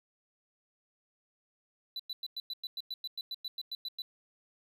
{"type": "tone bursts", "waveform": "triangle", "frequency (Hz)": 3981, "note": "B7", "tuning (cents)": 13, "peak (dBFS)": -34, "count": 16, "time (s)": [1.96, 4.02], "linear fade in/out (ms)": 2, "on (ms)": 35, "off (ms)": 100, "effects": []}